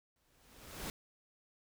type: noise with exponential growth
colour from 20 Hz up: pink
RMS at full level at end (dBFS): -40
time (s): 0.16-0.9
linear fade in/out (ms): 1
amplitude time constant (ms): 160
effects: none